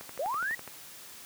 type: click train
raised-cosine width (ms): 0.5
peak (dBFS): -27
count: 9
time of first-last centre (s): 0.01-0.677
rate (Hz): 12
type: linear sweep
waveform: sine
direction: up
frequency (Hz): 494.7 to 1960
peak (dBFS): -29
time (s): 0.19-0.55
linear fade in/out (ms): 5
effects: white hiss -48 dBFS RMS until 1.25 s + high-pass 80 Hz 12 dB/octave